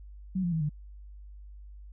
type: tone with pitch steps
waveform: sine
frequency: 187.3 / 173.75 / 161.18 / 149.52 Hz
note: F#3 / F3 / E3 / D3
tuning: +21 / -9 / -39 / +31 cents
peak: -26 dBFS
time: 0.35-0.694 s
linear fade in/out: 10 ms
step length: 86 ms
effects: added 50 Hz sine -44 dBFS peak until 1.92 s